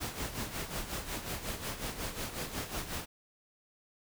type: noise with tremolo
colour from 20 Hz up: pink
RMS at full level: -36 dBFS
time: 0-3.06 s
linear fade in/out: 20 ms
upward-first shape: sine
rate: 5.5 Hz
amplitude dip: 65%
effects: none